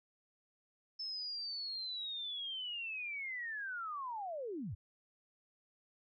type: linear sweep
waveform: sine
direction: down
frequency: 5274 to 69.8 Hz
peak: -39 dBFS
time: 0.99-4.75 s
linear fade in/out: 10 ms
effects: none